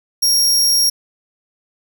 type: tone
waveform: sawtooth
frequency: 5588 Hz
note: F8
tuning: in tune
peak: -9 dBFS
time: 0.22-0.9 s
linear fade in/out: 10 ms
effects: none